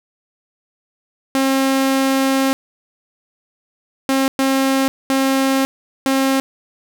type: tone bursts at uneven times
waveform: sawtooth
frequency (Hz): 268.3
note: C4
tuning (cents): +44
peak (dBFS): -10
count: 5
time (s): 1.35-2.53 / 4.09-4.28 / 4.39-4.88 / 5.1-5.65 / 6.06-6.4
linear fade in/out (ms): 0
effects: none